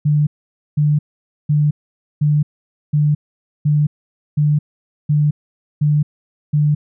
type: tone bursts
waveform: sine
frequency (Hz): 148.7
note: D3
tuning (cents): +22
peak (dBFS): -11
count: 10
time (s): 0.05-6.75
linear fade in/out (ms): 10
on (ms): 220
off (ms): 500
effects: none